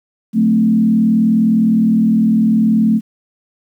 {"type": "tone with frequency modulation", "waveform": "sine", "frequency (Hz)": 220, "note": "A3", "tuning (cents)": 0, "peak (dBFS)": -9, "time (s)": [0.33, 3.01], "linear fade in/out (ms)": 50, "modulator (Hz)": 39.5, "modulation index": 0.74, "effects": ["8-bit"]}